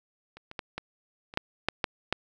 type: clicks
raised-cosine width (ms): 0.3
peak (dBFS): -30 / -26 / -17 / -18 / -27 / -9 / -8 / -9 / -9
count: 9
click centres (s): 0.37 / 0.514 / 0.592 / 0.78 / 1.339 / 1.374 / 1.686 / 1.842 / 2.126
effects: none